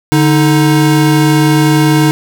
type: tone pair together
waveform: square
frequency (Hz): 146.83 / 312.7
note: D3 / D#4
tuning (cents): 0 / +9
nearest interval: octave + minor second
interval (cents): 1309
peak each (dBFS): -10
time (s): 0.12-2.11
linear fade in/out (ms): 0
effects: none